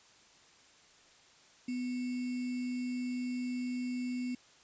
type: tone with sample-and-hold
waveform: sine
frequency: 249 Hz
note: B3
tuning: 14 cents sharp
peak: -33 dBFS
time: 1.68-4.35 s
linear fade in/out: 5 ms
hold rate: 2450 Hz
effects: white hiss -61 dBFS RMS until 4.63 s + resampled to 16000 Hz